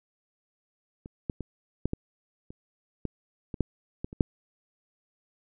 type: clicks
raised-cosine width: 3 ms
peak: -28 / -16 / -22 / -13 / -16 / -29 / -17 / -22 / -11 / -19 / -28 / -7 dBFS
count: 12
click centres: 1.059 / 1.298 / 1.407 / 1.856 / 1.934 / 2.505 / 3.053 / 3.542 / 3.607 / 4.045 / 4.129 / 4.208 s
effects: none